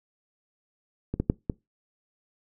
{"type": "clicks", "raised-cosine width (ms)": 3, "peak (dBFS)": [-16, -12, -7, -12], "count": 4, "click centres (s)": [1.14, 1.2, 1.299, 1.498], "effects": ["noise-tail reverb RT60 0.2 s tail -23 dB re dry"]}